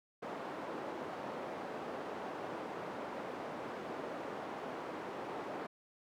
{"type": "band-pass noise", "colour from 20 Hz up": "white", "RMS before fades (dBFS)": -43, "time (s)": [0.22, 5.67], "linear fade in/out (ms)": 10, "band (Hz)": [240, 780], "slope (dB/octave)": 12, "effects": []}